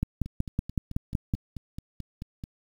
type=two click trains; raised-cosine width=5 ms; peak=-13 / -24 dBFS; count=8 / 11; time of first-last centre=0.03-1.338 / 0.26-2.439 s; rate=5.35 / 4.59 Hz; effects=8-bit